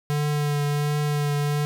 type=tone with vibrato; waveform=square; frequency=146.83 Hz; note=D3; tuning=in tune; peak=-22 dBFS; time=0.1-1.65 s; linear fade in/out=0 ms; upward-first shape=triangle; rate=1.4 Hz; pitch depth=20 cents each way; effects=9-bit